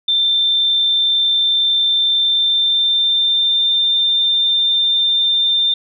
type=tone with pitch glide; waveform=sine; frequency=3569 to 3592 Hz; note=A7 to A7; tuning=+24 to +35 cents; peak=-12 dBFS; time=0.08-5.74 s; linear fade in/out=5 ms; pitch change=+11 cents; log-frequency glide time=2.17-3.74 s; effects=none